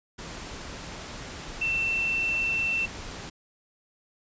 sine tone in noise, 2686 Hz, E7, 32 cents sharp, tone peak -24 dBFS, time 1.61-2.86 s, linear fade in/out 10 ms, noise pink, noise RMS -39 dBFS, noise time 0.18-3.3 s, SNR +12 dB, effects resampled to 16000 Hz

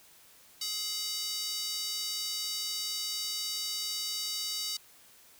square tone with high-pass filter, 422.1 Hz, G#4, 28 cents sharp, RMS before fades -35 dBFS, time 0.61-4.77 s, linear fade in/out 5 ms, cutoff 4500 Hz, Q 2.8, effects white hiss -58 dBFS RMS until 5.39 s

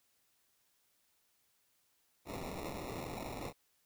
white noise with sample-and-hold, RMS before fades -43 dBFS, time 2.25-3.53 s, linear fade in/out 50 ms, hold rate 1575 Hz, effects white hiss -75 dBFS RMS until 3.85 s

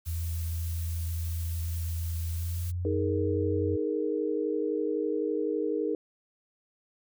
blue noise, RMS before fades -44 dBFS, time 0.05-2.72 s, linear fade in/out 20 ms
sine tone with pitch glide, 82.9 to 91.98 Hz, E2 to F#2, +10 to -10 cents, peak -29 dBFS, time 0.06-3.77 s, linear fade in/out 20 ms, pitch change +180 cents, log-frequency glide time 2.31-3.03 s
sine chord, D# suspended fourth, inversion none, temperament just, 311.1 / 414.8 / 466.7 Hz, D#4 / G#4 / A#4, 0 / -2 / +2 cents, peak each -31 dBFS, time 2.85-5.95 s, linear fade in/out 2 ms
effects none

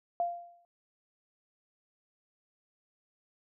sine tone with exponential decay, 694 Hz, F5, 11 cents flat, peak -25 dBFS, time 0.2-0.65 s, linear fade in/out 1 ms, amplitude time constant 96 ms, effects none

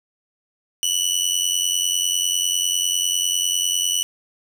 20% pulse tone with amplitude modulation, 2960 Hz, F#7, in tune, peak -10 dBFS, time 0.83-4.03 s, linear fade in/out 0 ms, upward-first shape sine, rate 90 Hz, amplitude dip 80%, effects none

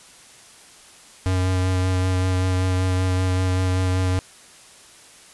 square tone with vibrato, 92.5 Hz, F#2, in tune, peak -19 dBFS, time 1.26-4.19 s, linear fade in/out 0 ms, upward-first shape sine, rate 5.2 Hz, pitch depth 15 cents each way, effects white hiss -47 dBFS RMS until 5.33 s + resampled to 24000 Hz

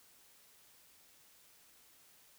silence, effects white hiss -64 dBFS RMS until 2.38 s

